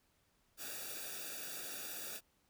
white noise with comb filter, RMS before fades -45 dBFS, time 0.57-2.21 s, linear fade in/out 50 ms, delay 0.96 ms, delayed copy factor -0.95, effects pink hiss -75 dBFS RMS until 2.49 s

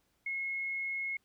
sine tone, 2169 Hz, C#7, 38 cents flat, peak -33 dBFS, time 0.26-1.17 s, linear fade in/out 5 ms, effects pink hiss -75 dBFS RMS until 1.24 s

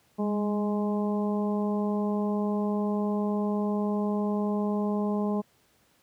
harmonic tone with a mistuned harmonic, 208.6 Hz, G#3, 8 cents sharp, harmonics 1 / 2 / 3 / 4 / 5, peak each -26 / -32 / -36 / -38 / -40 dBFS, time 0.18-5.42 s, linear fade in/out 20 ms, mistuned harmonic 1, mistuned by -30 cents, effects pink hiss -65 dBFS RMS until 6.02 s + high-pass 80 Hz 12 dB/octave

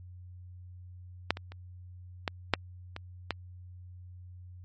clicks, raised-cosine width 0.3 ms, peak -8 / -23 / -30 / -13 / -6 / -22 / -13 dBFS, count 7, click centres 1.306 / 1.371 / 1.52 / 2.278 / 2.537 / 2.964 / 3.307 s, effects added 90 Hz sine -45 dBFS peak until 4.64 s + MP3 32 kbps

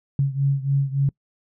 sine beating tone pair, 137.4 / 140.9 Hz, C#3 / C#3, -15 / +29 cents, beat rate 3.5 Hz, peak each -20 / -23 dBFS, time 0.19-1.09 s, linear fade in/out 2 ms, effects noise-tail reverb RT60 0.1 s tail -25 dB re dry

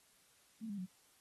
sine tone with pitch steps, 223.6 / 202.7 / 183.73 Hz, A3 / G#3 / F#3, +28 / -42 / -12 cents, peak -40 dBFS, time 0.61-0.865 s, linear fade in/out 20 ms, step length 85 ms, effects white hiss -69 dBFS RMS until 1.2 s + AAC 32 kbps

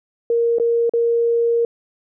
sine tone with dropouts, 467.2 Hz, A#4, 4 cents sharp, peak -14 dBFS, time 0.3-1.65 s, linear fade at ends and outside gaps 2 ms, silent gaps 0.585-0.598 / 0.895-0.936 s, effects none

